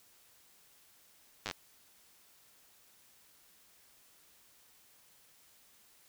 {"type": "slowing click train", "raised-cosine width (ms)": 0.2, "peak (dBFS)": -19, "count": 6, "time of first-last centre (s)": [1.46, 1.512], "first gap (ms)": 9, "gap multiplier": 1.07, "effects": ["white hiss -64 dBFS RMS until 6.08 s"]}